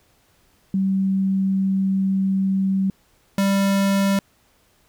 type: tone pair in turn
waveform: sine / square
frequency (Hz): 192.4 / 196.78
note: G3 / G3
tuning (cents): -32 / +7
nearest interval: unison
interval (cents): 39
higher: second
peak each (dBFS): -17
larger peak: neither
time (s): 0.74-2.9 / 3.38-4.19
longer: first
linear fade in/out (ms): 2
effects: pink hiss -60 dBFS RMS until 4.88 s